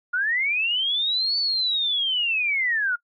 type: linear two-way sweep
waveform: sine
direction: up then down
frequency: 1396.9 to 4532 to 1396.9 Hz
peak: -20 dBFS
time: 0.13-2.96 s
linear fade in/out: 10 ms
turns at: 1.38 s
effects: noise-tail reverb RT60 0.1 s tail -24 dB re dry + MP3 32 kbps